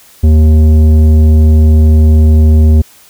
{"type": "tone with tanh clipping", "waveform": "sine", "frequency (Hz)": 77.78, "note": "D#2", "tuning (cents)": 0, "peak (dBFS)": -4, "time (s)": [0.23, 2.82], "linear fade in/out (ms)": 10, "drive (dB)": 11, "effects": ["white hiss -41 dBFS RMS until 3.09 s"]}